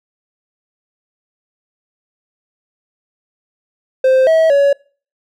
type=tone with pitch steps; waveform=triangle; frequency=522 / 645 / 563 Hz; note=C5 / E5 / C#5; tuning=-4 / -38 / +27 cents; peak=-6 dBFS; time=4.04-4.73 s; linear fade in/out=5 ms; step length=230 ms; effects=noise-tail reverb RT60 0.4 s tail -25 dB re dry